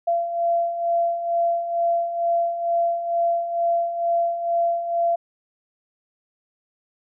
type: beating tone pair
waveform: sine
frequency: 681 / 683.2 Hz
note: F5 / F5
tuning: -44 / -38 cents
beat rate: 2.2 Hz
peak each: -27 / -20 dBFS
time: 0.07-5.16 s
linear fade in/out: 10 ms
effects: none